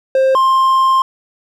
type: tone pair in turn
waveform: triangle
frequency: 529 / 1055.8 Hz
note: C5 / C6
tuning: +19 / +15 cents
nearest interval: octave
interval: 1196 cents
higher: second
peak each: -7 dBFS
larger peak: neither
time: 0.15-0.35 / 0.35-1.02 s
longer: second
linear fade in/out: 2 ms
effects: none